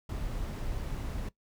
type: noise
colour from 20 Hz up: brown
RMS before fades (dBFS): -35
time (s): 0.09-1.29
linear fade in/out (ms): 5
effects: noise-tail reverb RT60 0.1 s tail -18 dB re dry